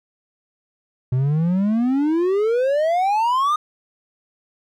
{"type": "exponential sweep", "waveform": "triangle", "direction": "up", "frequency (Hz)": [123.47, 1244.5], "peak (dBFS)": -14, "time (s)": [1.12, 3.56], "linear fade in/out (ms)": 5, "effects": []}